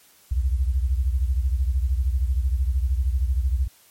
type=beating tone pair; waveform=sine; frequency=62 / 75 Hz; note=B1 / D2; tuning=+7 / +37 cents; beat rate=13 Hz; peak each=-20 / -25 dBFS; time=0.31-3.68 s; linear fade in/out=10 ms; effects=white hiss -55 dBFS RMS until 3.9 s + MP3 64 kbps